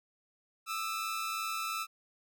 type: tone pair together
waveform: sawtooth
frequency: 1215.7 / 1318.5 Hz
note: D#6 / E6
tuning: -41 / 0 cents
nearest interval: minor second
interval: 141 cents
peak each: -37 / -31 dBFS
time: 0.66-1.87 s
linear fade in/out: 50 ms
effects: none